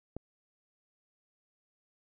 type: click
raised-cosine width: 2 ms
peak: -25 dBFS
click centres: 0.166 s
effects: none